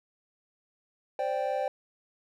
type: chord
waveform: triangle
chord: C suspended second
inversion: none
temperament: equal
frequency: 523.3 / 587.3 / 784 Hz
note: C5 / D5 / G5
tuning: 0 / 0 / 0 cents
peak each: -30 dBFS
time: 1.19-1.68 s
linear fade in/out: 2 ms
effects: none